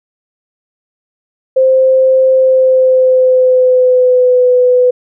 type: tone with pitch glide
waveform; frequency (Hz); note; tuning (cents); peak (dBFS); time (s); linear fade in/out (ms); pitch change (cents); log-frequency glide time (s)
sine; 523 to 499.1; C5 to B4; -1 to +18; -5; 1.56-4.91; 10; -81; 2.32-4.48
effects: none